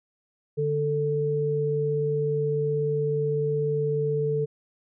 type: tone pair together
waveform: sine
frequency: 146.83 / 441.8 Hz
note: D3 / A4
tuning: 0 / +7 cents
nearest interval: octave + perfect fifth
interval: 1907 cents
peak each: -27 / -24 dBFS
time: 0.57-4.46 s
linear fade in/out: 20 ms
effects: none